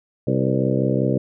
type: harmonic tone with a mistuned harmonic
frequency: 65.41 Hz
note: C2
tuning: in tune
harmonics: 2 / 3 / 4 / 5 / 6 / 7 / 8 / 9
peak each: -22 / -24 / -25 / -26 / -27 / -27 / -28 / -29 dBFS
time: 0.27-1.18 s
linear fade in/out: 5 ms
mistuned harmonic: 7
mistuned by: +60 cents
effects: none